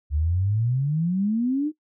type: exponential sweep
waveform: sine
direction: up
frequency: 70.7 to 313.3 Hz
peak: -20 dBFS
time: 0.1-1.72 s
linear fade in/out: 50 ms
effects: noise-tail reverb RT60 0.1 s tail -18 dB re dry